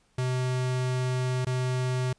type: tone with dropouts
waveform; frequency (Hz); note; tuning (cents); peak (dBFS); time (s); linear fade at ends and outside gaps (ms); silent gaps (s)
square; 127.4; C3; -46; -26; 0.18-2.13; 5; 1.449-1.467
effects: pink hiss -67 dBFS RMS until 2.18 s + resampled to 22050 Hz